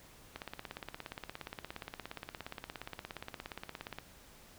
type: click train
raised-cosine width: 0.3 ms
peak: -25 dBFS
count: 63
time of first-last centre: 0.36-3.986 s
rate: 17.1 Hz
effects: pink hiss -58 dBFS RMS until 4.58 s